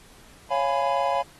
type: chord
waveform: triangle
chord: C# dominant seventh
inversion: none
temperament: just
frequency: 554.4 / 693 / 831.5 / 997.9 Hz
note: C#5 / E#5 / G#5 / B5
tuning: 0 / -14 / +2 / +18 cents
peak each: -25 dBFS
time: 0.5-1.23 s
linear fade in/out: 20 ms
effects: pink hiss -52 dBFS RMS until 1.39 s + AAC 32 kbps